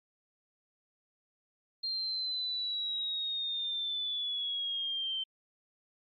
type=linear sweep; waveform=sine; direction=down; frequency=4200 to 3100 Hz; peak=-32 dBFS; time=1.83-5.24 s; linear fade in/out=10 ms; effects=Opus 48 kbps